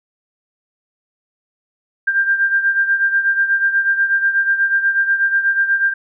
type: beating tone pair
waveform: sine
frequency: 1588 / 1596.2 Hz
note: G6 / G6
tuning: +22 / +31 cents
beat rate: 8.2 Hz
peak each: -14 / -20 dBFS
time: 2.07-5.94 s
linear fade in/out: 10 ms
effects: none